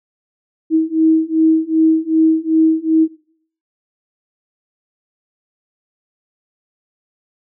sine beating tone pair, 318.4 / 321 Hz, D#4 / E4, +40 / -46 cents, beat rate 2.6 Hz, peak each -14 / -13 dBFS, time 0.7-3.08 s, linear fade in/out 50 ms, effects noise-tail reverb RT60 0.6 s tail -19 dB re dry

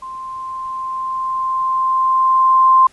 sine tone with level ramp, 1046.5 Hz, C6, in tune, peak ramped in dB -27 to -6 dBFS, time 0.02-2.87 s, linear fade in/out 5 ms, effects pink hiss -50 dBFS RMS until 2.92 s + resampled to 24000 Hz

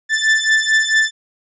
40% pulse beating tone pair, 1760 / 1764.5 Hz, A6 / A6, 0 / +4 cents, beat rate 4.5 Hz, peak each -15 dBFS, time 0.09-1.11 s, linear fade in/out 50 ms, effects resampled to 16000 Hz

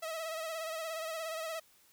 sawtooth tone with vibrato, 645 Hz, E5, 38 cents flat, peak -33 dBFS, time 0.02-1.6 s, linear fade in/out 10 ms, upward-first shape sine, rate 17 Hz, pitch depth 47 cents each way, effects white hiss -65 dBFS RMS until 1.92 s

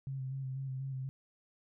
sine tone with vibrato, 133.2 Hz, C3, 31 cents sharp, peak -36 dBFS, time 0.07-1.09 s, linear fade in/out 0 ms, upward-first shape square, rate 4.1 Hz, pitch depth 26 cents each way, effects none

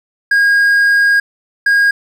triangle tone pair in turn, 1631 / 1631 Hz, G#6 / G#6, -32 / -32 cents, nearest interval unison, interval 0 cents, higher neither, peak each -6 dBFS, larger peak neither, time 0.31-1.2 / 1.66-1.91 s, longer first, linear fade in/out 5 ms, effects none

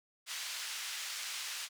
white band-pass noise, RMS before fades -41 dBFS, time 0.26-1.69 s, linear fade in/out 50 ms, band 1500 to 6000 Hz, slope 12 dB/octave, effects none

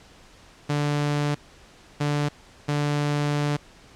sawtooth tone bursts at uneven times, 146.4 Hz, D3, 5 cents flat, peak -18 dBFS, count 3, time 0.69-1.35 / 2-2.29 / 2.68-3.57 s, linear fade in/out 10 ms, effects pink hiss -51 dBFS RMS until 3.95 s + low-pass 7000 Hz 12 dB/octave

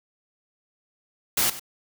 white noise with echo, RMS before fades -22 dBFS, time 1.37-1.5 s, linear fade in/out 5 ms, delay 96 ms, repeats 1, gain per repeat -15 dB, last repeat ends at 1.596 s, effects none

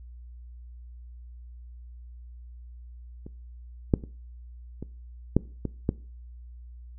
clicks, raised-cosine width 3 ms, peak -27 / -6 / -27 / -22 / -6 / -16 / -10 dBFS, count 7, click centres 3.265 / 3.938 / 4.038 / 4.826 / 5.366 / 5.653 / 5.891 s, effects noise-tail reverb RT60 0.4 s tail -21 dB re dry + added 60 Hz sine -42 dBFS peak until 6.98 s

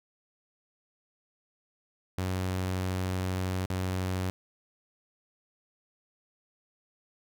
sawtooth tone with dropouts, 92.8 Hz, F#2, 6 cents sharp, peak -25 dBFS, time 2.18-4.3 s, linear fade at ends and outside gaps 0 ms, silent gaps 3.658-3.702 s, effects none

